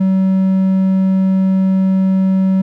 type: tone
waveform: triangle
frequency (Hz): 190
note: F#3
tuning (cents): +46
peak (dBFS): -8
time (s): 0-2.62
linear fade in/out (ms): 10
effects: none